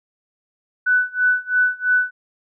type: tone with tremolo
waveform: sine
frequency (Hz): 1493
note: F#6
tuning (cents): +15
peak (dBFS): -12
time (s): 0.86-2.11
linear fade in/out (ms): 10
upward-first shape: sine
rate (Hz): 3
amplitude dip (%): 95
effects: none